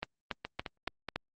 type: two click trains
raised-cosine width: 0.3 ms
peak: -21 / -17 dBFS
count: 4 / 5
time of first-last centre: 0.45-1.087 / 0.03-1.16 s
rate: 4.71 / 3.54 Hz
effects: Opus 24 kbps